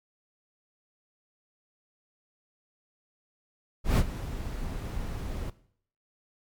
brown noise with ADSR envelope, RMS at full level -18 dBFS, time 3.84-5.5 s, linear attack 140 ms, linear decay 51 ms, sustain -16 dB, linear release 4 ms, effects noise-tail reverb RT60 0.6 s tail -18 dB re dry + MP3 96 kbps

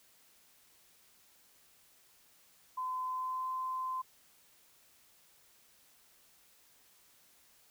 sine tone with pitch glide, 1022 to 1032.7 Hz, C6 to C6, -41 to -23 cents, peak -34 dBFS, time 2.77-4.02 s, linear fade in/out 10 ms, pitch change +18 cents, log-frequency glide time 3.05-3.51 s, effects white hiss -65 dBFS RMS until 7.7 s

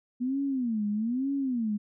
sine tone with vibrato, 240 Hz, B3, 49 cents flat, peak -26 dBFS, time 0.2-1.78 s, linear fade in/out 20 ms, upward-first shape sine, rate 1.1 Hz, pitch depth 260 cents each way, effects none

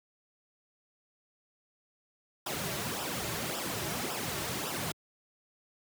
pink noise with flanger, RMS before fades -35 dBFS, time 2.46-4.92 s, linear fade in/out 5 ms, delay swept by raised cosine 0.46 to 4.16 ms, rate 1.8 Hz, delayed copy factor -0.7, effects high-pass 100 Hz 12 dB/octave

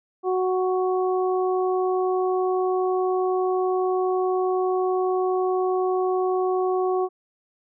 harmonic tone, 370.4 Hz, F#4, 2 cents sharp, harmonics 1 / 2 / 3, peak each -21 / -27 / -31 dBFS, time 0.23-7.09 s, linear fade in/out 50 ms, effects none

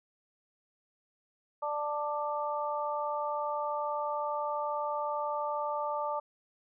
harmonic tone, 295.3 Hz, D4, 10 cents sharp, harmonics 2 / 3 / 4, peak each -35 / -34 / -36 dBFS, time 1.62-6.2 s, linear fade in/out 10 ms, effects none

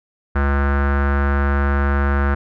square tone with low-pass filter, 70.2 Hz, C#2, 22 cents sharp, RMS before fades -17 dBFS, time 0.35-2.35 s, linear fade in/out 10 ms, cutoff 1500 Hz, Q 4.4, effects none

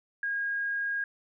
sine tone, 1631 Hz, G#6, 32 cents flat, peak -28 dBFS, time 0.23-1.04 s, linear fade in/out 2 ms, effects none

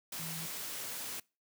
sine tone in noise, 163 Hz, E3, 19 cents flat, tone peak -43 dBFS, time 0.19-0.46 s, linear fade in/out 5 ms, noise white, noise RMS -41 dBFS, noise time 0.12-1.2 s, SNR -5 dB, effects noise-tail reverb RT60 0.3 s tail -24 dB re dry + high-pass 100 Hz 12 dB/octave

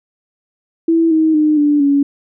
sine tone with pitch steps, 329.4 / 316.9 / 304.9 / 293.3 / 282.2 Hz, E4 / D#4 / D#4 / D4 / C#4, -1 / +32 / -35 / -2 / +31 cents, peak -9 dBFS, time 0.88-2.03 s, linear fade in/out 5 ms, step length 230 ms, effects none

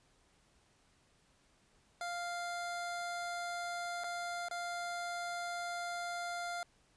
25% pulse tone with dropouts, 698 Hz, F5, 1 cent flat, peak -34 dBFS, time 2.01-6.63 s, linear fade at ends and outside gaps 1 ms, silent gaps 4.037-4.042 / 4.485-4.511 s, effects pink hiss -70 dBFS RMS until 6.96 s + resampled to 22050 Hz

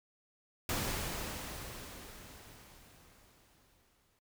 pink noise with exponential decay, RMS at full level -34 dBFS, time 0.69-4.19 s, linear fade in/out 2 ms, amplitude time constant 760 ms, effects noise-tail reverb RT60 0.1 s tail -23 dB re dry

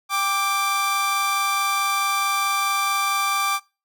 sawtooth tone pair together, 792.2 / 1176 Hz, G5 / D6, +18 / +2 cents, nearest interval perfect fifth, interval 684 cents, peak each -24 / -17 dBFS, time 0.09-3.6 s, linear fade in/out 50 ms, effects noise-tail reverb RT60 0.3 s tail -23 dB re dry

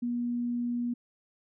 sine tone, 240.6 Hz, B3, 45 cents flat, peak -28 dBFS, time 0.02-0.94 s, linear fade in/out 10 ms, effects none

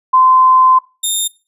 sine / 10% pulse tone pair in turn, 1032 / 3649 Hz, C6 / A#7, -24 / -38 cents, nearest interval octave + minor seventh, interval 2186 cents, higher second, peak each -6 dBFS, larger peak neither, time 0.13-0.79 / 1.03-1.28 s, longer first, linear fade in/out 10 ms, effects noise-tail reverb RT60 0.3 s tail -19 dB re dry + resampled to 32000 Hz

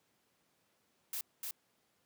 blue noise with echo, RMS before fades -39 dBFS, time 1.13-1.21 s, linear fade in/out 2 ms, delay 300 ms, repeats 1, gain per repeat -2 dB, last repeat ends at 1.51 s, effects pink hiss -75 dBFS RMS until 2.05 s + high-pass 150 Hz 12 dB/octave

